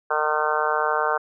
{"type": "harmonic tone", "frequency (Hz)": 152.5, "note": "D#3", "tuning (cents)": -34, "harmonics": [3, 4, 5, 6, 7, 8, 9, 10], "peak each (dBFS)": [-28, -28, -28, -28, -28, -28, -28, -28], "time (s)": [0.1, 1.18], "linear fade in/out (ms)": 10, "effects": []}